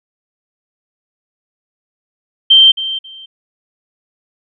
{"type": "tone with echo", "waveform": "sine", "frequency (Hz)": 3136, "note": "G7", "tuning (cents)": 0, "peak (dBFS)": -3, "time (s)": [2.5, 2.72], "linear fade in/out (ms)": 10, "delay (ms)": 270, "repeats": 2, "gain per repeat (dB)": -14, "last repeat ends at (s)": 3.26, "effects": []}